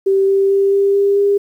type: tone with pitch steps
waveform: sine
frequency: 388.8 / 391.5 / 394.2 / 397 / 399.7 / 402.5 Hz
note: G4 / G4 / G4 / G4 / G4 / G4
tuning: -14 / -2 / +10 / +22 / +34 / +46 cents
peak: -10 dBFS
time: 0.06-1.38 s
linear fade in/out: 10 ms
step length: 220 ms
effects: 8-bit